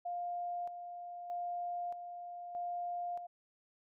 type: tone with tremolo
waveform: sine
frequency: 703 Hz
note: F5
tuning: 11 cents sharp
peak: -36 dBFS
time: 0.05-3.27 s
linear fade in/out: 10 ms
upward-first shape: square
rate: 0.8 Hz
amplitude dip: 55%
effects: none